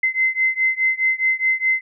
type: beating tone pair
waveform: sine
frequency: 2060 / 2064.8 Hz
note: C7 / C7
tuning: -28 / -23 cents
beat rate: 4.8 Hz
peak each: -19 / -20 dBFS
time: 0.03-1.81 s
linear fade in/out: 5 ms
effects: none